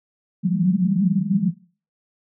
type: band-pass noise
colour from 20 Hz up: white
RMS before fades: -19 dBFS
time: 0.43-1.51 s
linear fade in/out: 20 ms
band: 170 to 200 Hz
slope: 96 dB/octave
effects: noise-tail reverb RT60 0.4 s tail -19 dB re dry